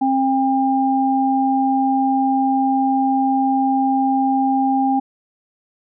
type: tone pair together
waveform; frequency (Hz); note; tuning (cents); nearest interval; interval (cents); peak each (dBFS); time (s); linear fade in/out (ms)
sine; 266.9 / 800.7; C4 / G5; +35 / +37; octave + perfect fifth; 1902; -17; 0.01-5; 10
effects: none